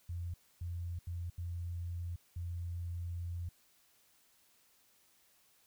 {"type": "tone bursts at uneven times", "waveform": "sine", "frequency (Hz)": 86.5, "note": "F2", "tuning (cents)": -16, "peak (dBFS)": -37, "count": 5, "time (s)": [[0.09, 0.34], [0.61, 0.99], [1.07, 1.3], [1.38, 2.16], [2.36, 3.49]], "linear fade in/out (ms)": 5, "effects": ["white hiss -69 dBFS RMS until 5.66 s"]}